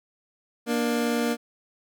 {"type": "tone pair together", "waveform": "25% pulse", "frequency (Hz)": [236, 297.3], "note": ["A#3", "D4"], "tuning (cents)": [22, 21], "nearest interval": "major third", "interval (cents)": 399, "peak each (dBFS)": [-20, -26], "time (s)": [0.66, 1.37], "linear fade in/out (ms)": 50, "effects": []}